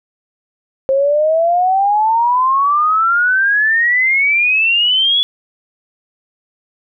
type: exponential sweep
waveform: sine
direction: up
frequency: 530 to 3427 Hz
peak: -10 dBFS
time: 0.89-5.23 s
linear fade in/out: 0 ms
effects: none